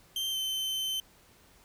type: tone with pitch glide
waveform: 40% pulse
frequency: 3136 to 3080 Hz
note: G7 to G7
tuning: 0 to -31 cents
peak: -29 dBFS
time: 0.16-1 s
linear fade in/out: 2 ms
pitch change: -31 cents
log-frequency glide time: 0.31-0.36 s
effects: pink hiss -60 dBFS RMS until 1.64 s